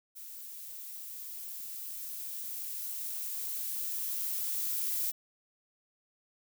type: noise with level ramp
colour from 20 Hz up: violet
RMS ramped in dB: -46 to -32 dBFS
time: 0.15-5.12 s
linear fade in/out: 20 ms
effects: none